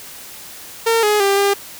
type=tone with pitch steps; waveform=sawtooth; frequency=456.3 / 419.3 / 396.5 / 400.5 Hz; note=A#4 / G#4 / G4 / G4; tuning=-37 / +17 / +20 / +37 cents; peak=-9 dBFS; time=0.86-1.54 s; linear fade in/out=10 ms; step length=170 ms; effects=white hiss -36 dBFS RMS until 1.79 s